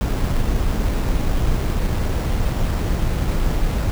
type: noise with sample-and-hold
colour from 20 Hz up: brown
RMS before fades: -19 dBFS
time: 0.01-3.91 s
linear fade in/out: 0 ms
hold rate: 6300 Hz
effects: none